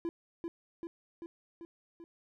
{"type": "tone with echo", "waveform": "triangle", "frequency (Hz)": 337.3, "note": "E4", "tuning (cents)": 40, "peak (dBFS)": -30, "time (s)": [0.05, 0.09], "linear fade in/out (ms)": 0, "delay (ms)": 390, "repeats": 5, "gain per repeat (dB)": -3, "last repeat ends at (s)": 2.04, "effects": []}